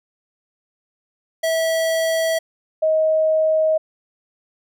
square / sine tone pair in turn, 651 / 630.3 Hz, E5 / D#5, -22 / +22 cents, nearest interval minor second, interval 56 cents, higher first, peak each -18 / -14 dBFS, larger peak second, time 1.43-2.39 / 2.82-3.78 s, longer neither, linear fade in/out 10 ms, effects none

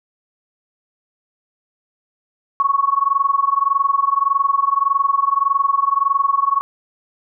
sine tone with amplitude modulation, 1108.7 Hz, C#6, in tune, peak -10 dBFS, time 2.6-6.61 s, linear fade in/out 0 ms, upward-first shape sine, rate 21.7 Hz, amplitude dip 90%, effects none

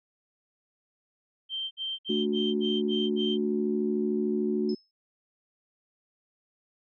sine tone bursts, 3136 Hz, G7, in tune, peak -30 dBFS, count 7, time 1.49-3.378 s, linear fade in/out 50 ms, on 220 ms, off 58 ms
sine chord, D major, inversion second, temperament just, 220.2 / 293.7 / 367.1 Hz, A3 / D4 / F#4, +2 / 0 / -14 cents, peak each -28 / -32 / -28 dBFS, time 2.09-4.75 s, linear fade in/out 10 ms
sine tone with exponential decay, 5200 Hz, E8, 24 cents flat, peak -38 dBFS, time 4.69-4.91 s, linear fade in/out 2 ms, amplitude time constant 47 ms
effects tanh soft clip ceiling -13 dBFS

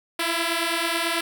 5% pulse beating tone pair, 330.3 / 339.4 Hz, E4 / F4, +4 / -49 cents, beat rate 9.1 Hz, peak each -14 dBFS, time 0.19-1.21 s, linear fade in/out 5 ms, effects none

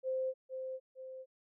sine tone with echo, 521 Hz, C5, 7 cents flat, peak -32 dBFS, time 0.03-0.34 s, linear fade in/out 50 ms, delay 460 ms, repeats 2, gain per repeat -6 dB, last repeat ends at 1.26 s, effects none

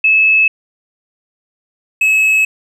sine / triangle tone pair in turn, 2599 / 2580 Hz, E7 / E7, -25 / -38 cents, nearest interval unison, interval 13 cents, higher first, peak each -7 dBFS, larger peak neither, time 0.04-0.48 / 2.01-2.45 s, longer neither, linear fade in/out 5 ms, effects none

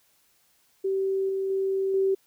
sine tone with level steps, 386 Hz, G4, 27 cents flat, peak -23 / -25 / -23 / -20 dBFS, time 0.84-2.15 s, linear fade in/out 10 ms, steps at 1.29 / 1.5 / 1.94 s, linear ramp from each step 2 ms, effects white hiss -65 dBFS RMS until 2.26 s

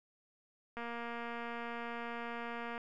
click train, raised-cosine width 0.5 ms, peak -28 dBFS, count 473, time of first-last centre 0.77-2.779 s, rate 235 Hz, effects none

